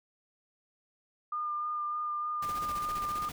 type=tone with vibrato; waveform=sine; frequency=1207 Hz; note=D6; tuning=47 cents sharp; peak=-31 dBFS; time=1.32-3.29 s; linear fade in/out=5 ms; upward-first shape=sine; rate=3.3 Hz; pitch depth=14 cents each way
type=noise with tremolo; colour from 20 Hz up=pink; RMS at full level=-42 dBFS; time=2.42-3.32 s; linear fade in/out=5 ms; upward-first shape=square; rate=15 Hz; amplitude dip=50%
effects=none